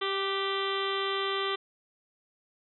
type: harmonic tone with a mistuned harmonic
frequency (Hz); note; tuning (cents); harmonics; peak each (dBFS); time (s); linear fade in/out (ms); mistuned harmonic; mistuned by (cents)
392.3; G4; +1; 1 / 2 / 3 / 4 / 5 / 6 / 7 / 8 / 9 / 10; -32 / -42 / -33 / -42 / -38 / -44 / -44 / -37 / -38 / -44; 0.01-1.56; 10; 4; -37
effects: none